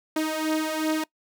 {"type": "beating tone pair", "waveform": "sawtooth", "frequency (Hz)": [311.1, 313.8], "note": ["D#4", "D#4"], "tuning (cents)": [0, 15], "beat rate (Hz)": 2.7, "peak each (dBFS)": [-25, -22], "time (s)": [0.16, 1.04], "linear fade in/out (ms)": 5, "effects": ["noise-tail reverb RT60 0.1 s tail -22 dB re dry"]}